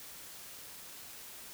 silence, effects white hiss -49 dBFS RMS until 1.53 s

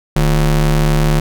square ring-modulated tone, 94 Hz, F#2, 28 cents sharp, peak -8 dBFS, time 0.16-1.2 s, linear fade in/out 5 ms, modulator 58.1 Hz, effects none

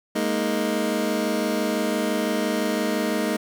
25% pulse chord, Ab suspended second, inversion none, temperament just, 207.7 / 233.6 / 311.5 Hz, Ab3 / Bb3 / Eb4, 0 / +4 / +2 cents, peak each -23 dBFS, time 0.15-3.37 s, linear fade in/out 10 ms, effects none

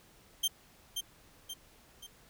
sawtooth tone with echo, 3159 Hz, G7, 13 cents sharp, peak -24 dBFS, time 0.43-0.48 s, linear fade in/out 10 ms, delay 530 ms, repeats 3, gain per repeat -6 dB, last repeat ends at 2.07 s, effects pink hiss -61 dBFS RMS until 2.29 s

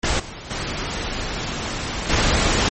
pink noise with level steps, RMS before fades -20 / -35 / -26 / -18 dBFS, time 0.03-2.69 s, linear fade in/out 5 ms, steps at 0.19 / 0.5 / 2.09 s, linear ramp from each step 10 ms, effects low-pass 11000 Hz 12 dB/octave + MP3 32 kbps

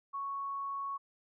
sine tone, 1108.7 Hz, C#6, in tune, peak -35 dBFS, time 0.13-0.98 s, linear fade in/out 20 ms, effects none

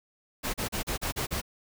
pink noise bursts, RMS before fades -31 dBFS, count 7, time 0.43-1.416 s, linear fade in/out 20 ms, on 110 ms, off 36 ms, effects none

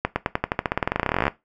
accelerating click train, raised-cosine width 0.5 ms, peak -5 dBFS, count 28, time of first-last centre 0.05-1.28 s, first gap 110 ms, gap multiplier 0.92, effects noise-tail reverb RT60 0.2 s tail -17 dB re dry

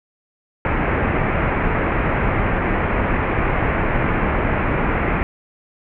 pink low-pass noise, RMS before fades -19 dBFS, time 0.65-5.23 s, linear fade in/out 0 ms, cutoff 2400 Hz, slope 48 dB/octave, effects none

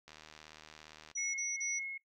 click train, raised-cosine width 0.2 ms, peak -34 dBFS, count 81, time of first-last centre 0.08-1.114 s, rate 77.4 Hz
sine tone bursts, 5850 Hz, F#8, 21 cents flat, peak -36 dBFS, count 3, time 1.15-1.792 s, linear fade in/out 10 ms, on 190 ms, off 36 ms
sine tone with tremolo, 2170 Hz, C#7, 37 cents flat, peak -36 dBFS, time 1.17-1.98 s, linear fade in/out 10 ms, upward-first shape sine, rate 2.2 Hz, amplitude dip 35%
effects noise-tail reverb RT60 0.1 s tail -17 dB re dry

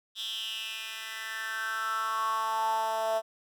10% pulse tone with high-pass filter sweep, 221.6 Hz, A3, 13 cents sharp, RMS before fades -32 dBFS, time 0.15-3.22 s, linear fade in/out 50 ms, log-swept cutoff 3500 to 660 Hz, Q 6.3, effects none

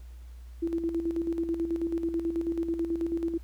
sine tone with tremolo, 333.6 Hz, E4, 21 cents sharp, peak -25 dBFS, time 0.62-3.38 s, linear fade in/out 10 ms, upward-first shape square, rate 9.2 Hz, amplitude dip 55%, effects added 60 Hz sine -42 dBFS peak until 3.43 s + pink hiss -63 dBFS RMS until 3.43 s

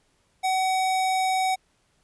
square tone, 754 Hz, F#5, 32 cents sharp, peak -22 dBFS, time 0.43-1.56 s, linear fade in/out 20 ms, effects pink hiss -67 dBFS RMS until 2.03 s + resampled to 24000 Hz

